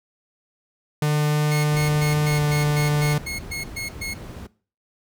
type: tone with pitch glide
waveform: 45% pulse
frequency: 149.8 to 148.08 Hz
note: D3 to D3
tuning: +35 to +15 cents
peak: -18 dBFS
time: 1.02-3.18 s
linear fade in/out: 2 ms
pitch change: -20 cents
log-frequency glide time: 2.25-2.42 s
type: tone bursts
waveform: sawtooth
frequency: 2167 Hz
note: C#7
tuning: 40 cents flat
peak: -24 dBFS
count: 11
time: 1.51-4.14 s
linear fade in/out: 10 ms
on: 130 ms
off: 120 ms
type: noise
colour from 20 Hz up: brown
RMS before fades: -31 dBFS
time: 1.71-4.47 s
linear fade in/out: 10 ms
effects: noise-tail reverb RT60 0.4 s tail -20 dB re dry + high-pass 60 Hz 12 dB/octave